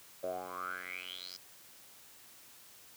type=tone with band-pass filter sweep; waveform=10% pulse; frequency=91.1 Hz; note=F#2; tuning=26 cents flat; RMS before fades=-42 dBFS; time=0.23-1.37 s; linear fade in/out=10 ms; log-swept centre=570 to 5200 Hz; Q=9.6; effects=white hiss -57 dBFS RMS until 2.96 s + high-pass 60 Hz 12 dB/octave